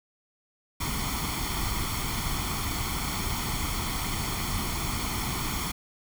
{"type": "noise with comb filter", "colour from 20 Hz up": "pink", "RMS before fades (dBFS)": -30, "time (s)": [0.8, 5.72], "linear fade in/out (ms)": 10, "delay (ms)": 0.91, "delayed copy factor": 0.7, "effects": []}